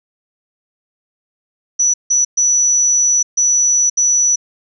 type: tone bursts at uneven times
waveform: sine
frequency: 5920 Hz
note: F#8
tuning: in tune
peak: -10 dBFS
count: 5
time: 1.79-1.94 / 2.1-2.25 / 2.37-3.23 / 3.37-3.9 / 3.97-4.36 s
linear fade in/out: 10 ms
effects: none